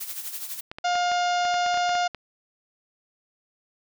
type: noise with tremolo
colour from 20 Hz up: blue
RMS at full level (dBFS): -32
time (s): 0-0.61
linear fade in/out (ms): 10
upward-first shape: sine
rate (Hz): 12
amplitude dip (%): 60
type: clicks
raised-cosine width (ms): 0.3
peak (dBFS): -20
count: 12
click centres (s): 0.715 / 0.785 / 0.955 / 1.117 / 1.452 / 1.542 / 1.663 / 1.743 / 1.774 / 1.893 / 1.953 / 2.147
type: harmonic tone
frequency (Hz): 709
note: F5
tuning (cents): +26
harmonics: 1 / 2 / 3 / 4 / 5 / 6 / 7 / 8 / 9 / 10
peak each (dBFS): -22 / -30 / -37 / -36 / -37 / -40 / -39 / -42 / -44 / -48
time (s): 0.84-2.08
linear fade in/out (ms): 10
effects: none